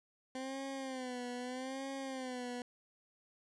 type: tone with vibrato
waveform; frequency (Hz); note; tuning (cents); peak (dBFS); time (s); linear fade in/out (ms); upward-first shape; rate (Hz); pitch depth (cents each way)
20% pulse; 258; C4; -24; -35; 0.35-2.62; 2; sine; 0.8; 89
effects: resampled to 22050 Hz